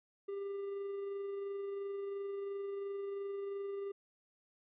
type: tone with amplitude modulation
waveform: triangle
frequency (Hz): 397.9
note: G4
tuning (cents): +26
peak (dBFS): -35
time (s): 0.28-3.92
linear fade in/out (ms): 10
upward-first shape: sine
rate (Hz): 22.9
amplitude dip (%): 25
effects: resampled to 8000 Hz